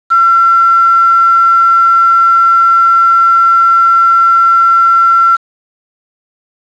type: tone with quantisation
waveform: sine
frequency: 1356 Hz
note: E6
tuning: 49 cents sharp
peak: -4 dBFS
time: 0.1-5.37 s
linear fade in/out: 20 ms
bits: 4
effects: low-pass 4000 Hz 12 dB/octave